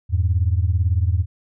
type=beating tone pair; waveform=sine; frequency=83.3 / 101.3 Hz; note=E2 / G#2; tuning=+19 / -43 cents; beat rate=18 Hz; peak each=-17 / -19 dBFS; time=0.09-1.26 s; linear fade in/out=50 ms; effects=tanh soft clip ceiling -8 dBFS

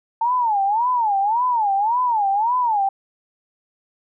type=tone with vibrato; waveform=sine; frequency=887 Hz; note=A5; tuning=14 cents sharp; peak=-16 dBFS; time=0.21-2.89 s; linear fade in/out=5 ms; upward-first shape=sine; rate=1.8 Hz; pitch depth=220 cents each way; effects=none

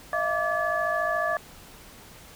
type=tone cluster; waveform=sine; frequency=630 / 684 / 1164 / 1714 Hz; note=D#5 / F5 / D6 / A6; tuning=+21 / -36 / -16 / -46 cents; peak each=-29 dBFS; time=0.13-1.37 s; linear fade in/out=2 ms; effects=pink hiss -48 dBFS RMS until 2.35 s

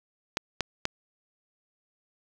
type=clicks; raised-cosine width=0.2 ms; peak=-9 dBFS; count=3; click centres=0.371 / 0.607 / 0.854 s; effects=8-bit

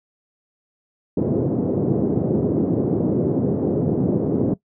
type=band-pass noise; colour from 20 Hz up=white; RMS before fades=-20 dBFS; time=1.17-4.54 s; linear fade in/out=5 ms; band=110 to 410 Hz; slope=24 dB/octave; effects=noise-tail reverb RT60 0.1 s tail -19 dB re dry

